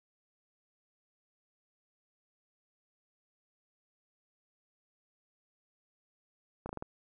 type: slowing click train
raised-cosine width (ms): 1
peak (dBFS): -25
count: 5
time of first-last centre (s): 6.66-6.824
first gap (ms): 32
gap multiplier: 1.17
effects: none